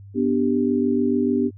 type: chord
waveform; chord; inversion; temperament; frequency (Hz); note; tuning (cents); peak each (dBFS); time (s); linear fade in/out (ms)
sine; G major; first; equal; 246.9 / 293.7 / 392; B3 / D4 / G4; 0 / 0 / 0; -20 / -23 / -23; 0.14-1.51; 50
effects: added 99 Hz sine -39 dBFS peak until 1.57 s